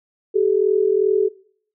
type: tone pair together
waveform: sine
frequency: 385.4 / 428 Hz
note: G4 / A4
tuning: -29 / -48 cents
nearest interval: major second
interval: 181 cents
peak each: -17 dBFS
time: 0.34-1.29 s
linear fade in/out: 20 ms
effects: noise-tail reverb RT60 0.6 s tail -22 dB re dry